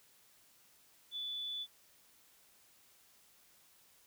sine tone, 3470 Hz, A7, 25 cents flat, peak -38 dBFS, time 1.11-1.67 s, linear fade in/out 50 ms, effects white hiss -66 dBFS RMS until 4.06 s

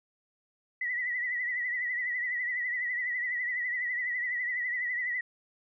sine tone with vibrato, 1963 Hz, B6, 11 cents flat, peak -29 dBFS, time 0.81-5.21 s, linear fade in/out 5 ms, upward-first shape triangle, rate 12 Hz, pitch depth 76 cents each way, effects none

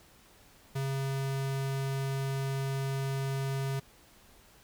square tone, 135.8 Hz, C#3, 35 cents flat, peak -31 dBFS, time 0.75-3.8 s, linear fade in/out 10 ms, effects pink hiss -59 dBFS RMS until 4.63 s

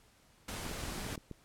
pink noise, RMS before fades -41 dBFS, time 0.48-1.16 s, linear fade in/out 5 ms
clicks, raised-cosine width 3 ms, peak -30 dBFS, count 10, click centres 0.664 / 0.713 / 0.837 / 0.885 / 0.923 / 0.98 / 1.066 / 1.128 / 1.178 / 1.313 s
effects pink hiss -65 dBFS RMS until 1.44 s + low-pass 12000 Hz 12 dB/octave

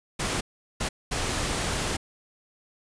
pink noise bursts at uneven times, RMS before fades -28 dBFS, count 3, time 0.19-0.41 / 0.8-0.89 / 1.11-1.97 s, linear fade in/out 10 ms, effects resampled to 22050 Hz

